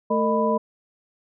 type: tone cluster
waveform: sine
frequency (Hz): 219 / 453.8 / 614 / 992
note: A3 / A#4 / D#5 / B5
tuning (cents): -8 / -47 / -23 / +7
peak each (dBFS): -24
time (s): 0.1-0.58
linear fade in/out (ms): 10
effects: none